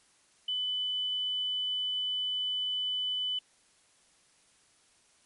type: tone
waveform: sine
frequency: 3000 Hz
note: F#7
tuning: 23 cents sharp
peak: -29 dBFS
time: 0.48-3.39 s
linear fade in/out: 5 ms
effects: white hiss -65 dBFS RMS until 5.25 s + MP3 48 kbps